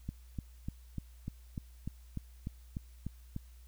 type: click train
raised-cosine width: 5 ms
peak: -25 dBFS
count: 12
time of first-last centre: 0.09-3.364 s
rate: 3.36 Hz
effects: added 60 Hz sine -52 dBFS peak until 3.67 s + white hiss -67 dBFS RMS until 3.67 s